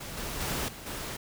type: noise with level steps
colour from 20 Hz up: pink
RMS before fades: -40 / -36 / -32 / -44 / -37 dBFS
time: 0-1.17 s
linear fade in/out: 10 ms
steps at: 0.17 / 0.4 / 0.68 / 0.86 s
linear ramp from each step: 5 ms
effects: none